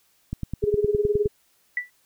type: click train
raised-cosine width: 5 ms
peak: -16 dBFS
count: 10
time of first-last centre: 0.33-1.258 s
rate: 9.7 Hz
type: tone with tremolo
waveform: sine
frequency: 415.2 Hz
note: G#4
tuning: in tune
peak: -16 dBFS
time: 0.62-1.28 s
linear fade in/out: 20 ms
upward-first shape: sine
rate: 19 Hz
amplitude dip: 80%
type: tone with exponential decay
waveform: sine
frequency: 1969 Hz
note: B6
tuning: 6 cents flat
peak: -19 dBFS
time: 1.77-1.9 s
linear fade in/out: 2 ms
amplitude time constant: 28 ms
effects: white hiss -64 dBFS RMS until 2.05 s